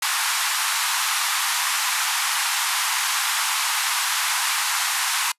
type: band-pass noise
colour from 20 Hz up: pink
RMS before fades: -23 dBFS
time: 0.02-5.32 s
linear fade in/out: 5 ms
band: 870 to 13000 Hz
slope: 48 dB/octave
effects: noise-tail reverb RT60 0.1 s tail -25 dB re dry + resampled to 32000 Hz